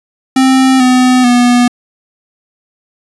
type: tone with pitch steps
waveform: square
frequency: 262.6 / 253.1 / 243.9 Hz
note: C4 / B3 / B3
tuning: +6 / +43 / -21 cents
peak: -6 dBFS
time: 0.36-1.68 s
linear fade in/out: 5 ms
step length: 440 ms
effects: resampled to 24000 Hz

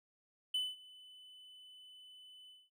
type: tone with ADSR envelope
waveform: triangle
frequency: 3009 Hz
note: F#7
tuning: 28 cents sharp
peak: -30 dBFS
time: 0.54-2.7 s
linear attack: 6 ms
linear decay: 210 ms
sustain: -23 dB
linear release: 210 ms
effects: none

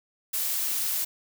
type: noise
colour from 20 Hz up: blue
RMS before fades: -28 dBFS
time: 0.33-1.05 s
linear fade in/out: 10 ms
effects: none

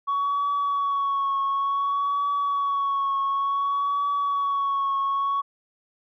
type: tone with vibrato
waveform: sine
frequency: 1119 Hz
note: C#6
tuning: 16 cents sharp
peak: -20 dBFS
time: 0.07-5.42 s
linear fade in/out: 20 ms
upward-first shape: triangle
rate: 0.56 Hz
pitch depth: 34 cents each way
effects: tanh soft clip ceiling -19 dBFS

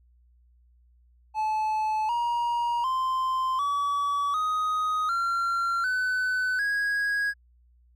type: tone with pitch steps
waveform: triangle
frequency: 865 / 948.8 / 1040.6 / 1141.4 / 1251.9 / 1373.1 / 1506.1 / 1651.9 Hz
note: A5 / A#5 / C6 / D6 / D#6 / F6 / F#6 / G#6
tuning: -30 / +30 / -10 / -50 / +10 / -30 / +30 / -10 cents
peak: -22 dBFS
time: 1.34-7.34 s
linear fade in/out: 50 ms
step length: 750 ms
effects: added 60 Hz sine -57 dBFS peak until 7.95 s

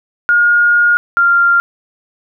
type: tone pair in turn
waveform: sine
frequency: 1427 / 1391.2 Hz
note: F6 / F6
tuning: +37 / -7 cents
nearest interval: unison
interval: 44 cents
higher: first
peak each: -7 dBFS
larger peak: neither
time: 0.29-0.97 / 1.17-1.6 s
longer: first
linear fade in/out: 0 ms
effects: none

